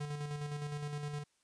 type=tone with tremolo; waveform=square; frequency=146.83 Hz; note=D3; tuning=in tune; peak=-37 dBFS; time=0-1.24 s; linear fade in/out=10 ms; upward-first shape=square; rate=9.7 Hz; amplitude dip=40%; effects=white hiss -75 dBFS RMS until 1.43 s + resampled to 22050 Hz